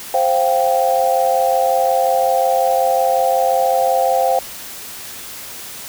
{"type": "chord", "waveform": "sine", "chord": "C suspended fourth", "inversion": "none", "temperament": "equal", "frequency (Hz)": [523.3, 698.5, 784], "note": ["C5", "F5", "G5"], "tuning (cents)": [0, 0, 0], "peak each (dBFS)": -17, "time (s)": [0.14, 4.39], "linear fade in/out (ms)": 2, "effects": ["white hiss -32 dBFS RMS until 5.88 s"]}